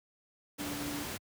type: tone in noise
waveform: sine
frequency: 290 Hz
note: D4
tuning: 22 cents flat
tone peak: -38 dBFS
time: 0.58-1.04 s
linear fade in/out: 20 ms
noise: pink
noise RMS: -39 dBFS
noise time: 0.58-1.18 s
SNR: -2 dB
effects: high-pass 80 Hz 12 dB/octave

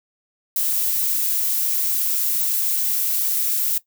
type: noise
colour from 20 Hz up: violet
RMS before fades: -21 dBFS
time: 0.56-3.78 s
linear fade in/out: 2 ms
effects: noise-tail reverb RT60 0.1 s tail -17 dB re dry

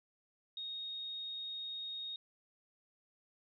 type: tone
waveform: sine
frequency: 3729 Hz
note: A#7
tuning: in tune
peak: -40 dBFS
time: 0.57-2.16 s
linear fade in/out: 2 ms
effects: none

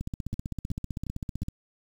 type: two click trains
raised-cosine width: 5 ms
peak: -23 / -20 dBFS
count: 4 / 24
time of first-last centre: 0.34-1.431 / 0.01-1.484 s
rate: 2.75 / 15.6 Hz
effects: 8-bit

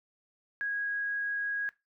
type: tone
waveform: sine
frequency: 1649 Hz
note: G#6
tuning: 13 cents flat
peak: -30 dBFS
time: 0.61-1.69 s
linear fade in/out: 0 ms
effects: noise-tail reverb RT60 0.2 s tail -18 dB re dry

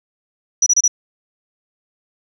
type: tone bursts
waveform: sine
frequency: 5870 Hz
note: F#8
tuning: 15 cents flat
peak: -9 dBFS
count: 4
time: 0.62-0.879 s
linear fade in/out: 5 ms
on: 43 ms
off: 29 ms
effects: tanh soft clip ceiling -5 dBFS

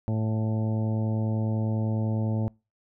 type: harmonic tone with a mistuned harmonic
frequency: 110 Hz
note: A2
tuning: in tune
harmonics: 1 / 2 / 3 / 4 / 5 / 6 / 7 / 8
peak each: -25 / -30 / -38 / -42 / -39 / -43 / -47 / -46 dBFS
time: 0.08-2.48 s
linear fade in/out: 0 ms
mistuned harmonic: 7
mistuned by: -36 cents
effects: noise-tail reverb RT60 0.3 s tail -26 dB re dry

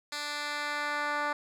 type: tone with band-pass filter sweep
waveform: 10% pulse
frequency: 293.7 Hz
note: D4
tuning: in tune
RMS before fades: -33 dBFS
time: 0.12-1.33 s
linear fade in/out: 5 ms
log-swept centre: 4300 to 1200 Hz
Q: 0.91
effects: none

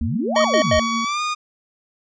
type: exponential two-way sweep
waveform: sine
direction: up then down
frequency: 63 to 1287 to 63 Hz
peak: -21 dBFS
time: 0.01-0.79 s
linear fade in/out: 0 ms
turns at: 0.41 s
type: tone with tremolo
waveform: sine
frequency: 230 Hz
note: A#3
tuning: 23 cents flat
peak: -22 dBFS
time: 0.01-1.05 s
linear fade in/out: 5 ms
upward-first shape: sine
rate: 7.6 Hz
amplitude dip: 35%
type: tone with pitch glide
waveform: sawtooth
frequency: 1130 to 1225.2 Hz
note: C#6 to D#6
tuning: +33 to -27 cents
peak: -17 dBFS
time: 0.35-1.35 s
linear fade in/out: 20 ms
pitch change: +140 cents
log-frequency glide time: 1.03-1.21 s
type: tone bursts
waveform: square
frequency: 622.3 Hz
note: D#5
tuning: in tune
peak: -15 dBFS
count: 3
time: 0.36-0.797 s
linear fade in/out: 2 ms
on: 85 ms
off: 91 ms
effects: resampled to 16000 Hz

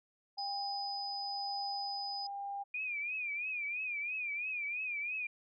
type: tone with tremolo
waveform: sine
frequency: 800 Hz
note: G5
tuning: 35 cents sharp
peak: -37 dBFS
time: 0.37-2.64 s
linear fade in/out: 20 ms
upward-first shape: sine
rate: 1 Hz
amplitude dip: 30%
type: tone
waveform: sine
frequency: 4996 Hz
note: D#8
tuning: 6 cents sharp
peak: -39 dBFS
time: 0.38-2.27 s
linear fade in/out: 5 ms
type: tone with vibrato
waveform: sine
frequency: 2425 Hz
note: D#7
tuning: 45 cents flat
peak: -35 dBFS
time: 2.74-5.27 s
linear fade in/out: 5 ms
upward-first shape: triangle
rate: 3 Hz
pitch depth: 120 cents each way
effects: none

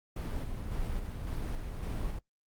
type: noise with tremolo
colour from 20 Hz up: brown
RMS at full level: -34 dBFS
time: 0.16-2.19 s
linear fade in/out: 5 ms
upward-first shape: square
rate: 1.8 Hz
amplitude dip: 35%
effects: noise-tail reverb RT60 0.1 s tail -23 dB re dry + Opus 32 kbps

